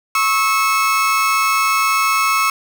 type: tone pair together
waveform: 30% pulse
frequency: 1095.8 / 1300 Hz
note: C#6 / E6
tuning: -20 / -24 cents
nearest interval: minor third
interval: 296 cents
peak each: -14 dBFS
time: 0.15-2.5 s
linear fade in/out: 2 ms
effects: none